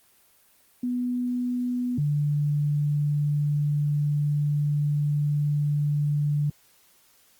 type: tone pair in turn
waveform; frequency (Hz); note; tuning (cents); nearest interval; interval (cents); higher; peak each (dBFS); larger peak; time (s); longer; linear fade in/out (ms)
sine; 246.9 / 146.81; B3 / D3; 0 / 0; major sixth; 900; first; -24 / -21; second; 0.83-1.98 / 1.98-6.5; second; 5
effects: white hiss -60 dBFS RMS until 7.39 s + Opus 24 kbps